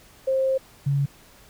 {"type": "tone pair in turn", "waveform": "sine", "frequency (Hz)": [530, 140.38], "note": ["C5", "C#3"], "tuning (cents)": [22, 22], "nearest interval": "octave + major seventh", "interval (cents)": 2300, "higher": "first", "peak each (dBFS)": -19, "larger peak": "neither", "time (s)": [[0.27, 0.58], [0.86, 1.06]], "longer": "first", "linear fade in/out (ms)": 10, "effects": ["pink hiss -52 dBFS RMS until 1.49 s"]}